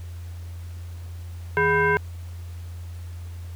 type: tone with frequency modulation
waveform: sine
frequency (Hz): 989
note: B5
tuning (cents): +2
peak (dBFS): -17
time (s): 1.57-1.97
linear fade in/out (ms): 0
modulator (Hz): 575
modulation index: 1.6
effects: added 86 Hz sine -33 dBFS peak until 3.55 s + pink hiss -52 dBFS RMS until 3.55 s